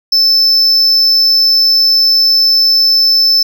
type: tone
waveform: triangle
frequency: 5274 Hz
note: E8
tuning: in tune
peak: -5 dBFS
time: 0.12-3.43 s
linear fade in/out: 5 ms
effects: none